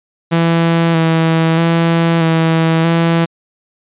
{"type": "tone with vibrato", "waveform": "sawtooth", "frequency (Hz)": 164.81, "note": "E3", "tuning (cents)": 0, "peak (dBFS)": -6, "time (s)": [0.31, 3.26], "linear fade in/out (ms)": 20, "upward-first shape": "square", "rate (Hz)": 0.79, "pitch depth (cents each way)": 20, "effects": ["resampled to 8000 Hz"]}